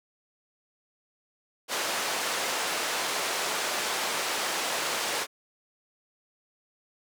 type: band-pass noise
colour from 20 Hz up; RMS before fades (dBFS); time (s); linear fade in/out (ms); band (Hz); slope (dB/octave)
pink; -30; 1.68-5.27; 50; 540 to 9300; 12
effects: none